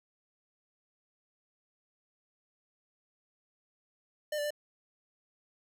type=tone with pitch steps; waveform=square; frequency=603 / 586 / 593 Hz; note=D5 / D5 / D5; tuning=+46 / -4 / +17 cents; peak=-32 dBFS; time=4.32-4.506 s; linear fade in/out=5 ms; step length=62 ms; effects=none